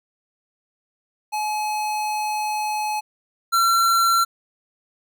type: tone pair in turn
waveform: square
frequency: 850 / 1359 Hz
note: G#5 / F6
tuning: +40 / -48 cents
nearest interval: minor sixth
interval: 812 cents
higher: second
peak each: -23 / -16 dBFS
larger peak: second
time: 1.32-3.01 / 3.52-4.25 s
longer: first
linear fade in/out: 20 ms
effects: none